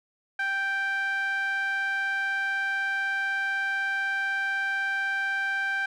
sawtooth tone with band-pass filter, 784 Hz, G5, in tune, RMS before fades -28 dBFS, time 0.39-5.86 s, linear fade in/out 5 ms, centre 1700 Hz, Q 4.4, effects none

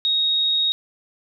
sine tone, 3757 Hz, A#7, 13 cents sharp, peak -17 dBFS, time 0.05-0.72 s, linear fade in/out 0 ms, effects none

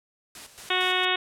white noise with tremolo, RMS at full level -41 dBFS, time 0.35-1.05 s, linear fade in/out 2 ms, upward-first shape square, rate 4.4 Hz, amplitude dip 65%
harmonic tone, 367.6 Hz, F#4, 11 cents flat, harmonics 1 / 2 / 3 / 4 / 5 / 6 / 7 / 8 / 9 / 10, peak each -31 / -31 / -31 / -31 / -31 / -31 / -31 / -31 / -31 / -31 dBFS, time 0.7-1.16 s, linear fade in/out 5 ms
effects low-pass 10000 Hz 12 dB/octave

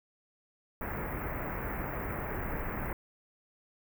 pink band-stop noise, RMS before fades -36 dBFS, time 0.81-2.93 s, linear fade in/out 2 ms, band 2200 to 15000 Hz, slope 48 dB/octave, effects none

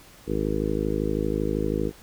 harmonic tone, 52.7 Hz, G#1, 26 cents sharp, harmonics 1 / 2 / 3 / 4 / 5 / 6 / 7 / 8 / 9, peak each -31 / -35 / -32 / -32 / -33 / -30 / -32 / -31 / -32 dBFS, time 0.26-1.92 s, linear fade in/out 50 ms, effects pink hiss -50 dBFS RMS until 2.02 s

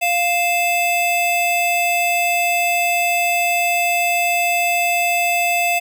square tone pair together, 698.5 / 2626 Hz, F5 / E7, 0 / -7 cents, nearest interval octave + major seventh, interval 2293 cents, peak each -19 dBFS, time 0.01-5.8 s, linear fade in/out 20 ms, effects none

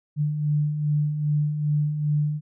sine beating tone pair, 146.83 / 149.33 Hz, D3 / D3, 0 / +29 cents, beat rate 2.5 Hz, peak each -30 / -21 dBFS, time 0.16-2.41 s, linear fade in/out 50 ms, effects none

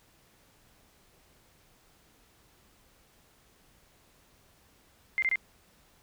sine tone bursts, 2093 Hz, C7, in tune, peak -24 dBFS, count 3, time 5.18-5.357 s, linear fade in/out 0 ms, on 43 ms, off 24 ms, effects pink hiss -63 dBFS RMS until 6.02 s

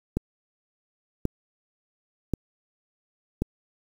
click train, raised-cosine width 3 ms, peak -11 dBFS, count 4, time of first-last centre 0.17-3.42 s, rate 0.923 Hz, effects 7-bit

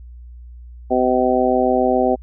harmonic tone, 127.2 Hz, C3, 48 cents flat, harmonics 2 / 3 / 4 / 5 / 6, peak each -20 / -20 / -20 / -20 / -20 dBFS, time 0.9-2.16 s, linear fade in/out 20 ms, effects added 60 Hz sine -35 dBFS peak until 2.22 s

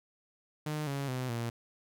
sawtooth tone with pitch steps, 152 / 139.38 / 127.82 / 117.21 Hz, D#3 / C#3 / C3 / A#2, -40 / +10 / -40 / +10 cents, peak -29 dBFS, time 0.66-1.5 s, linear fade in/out 5 ms, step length 210 ms, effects none

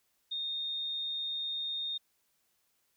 sine tone, 3676 Hz, A#7, 25 cents flat, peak -33 dBFS, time 0.31-1.98 s, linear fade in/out 10 ms, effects white hiss -75 dBFS RMS until 2.96 s

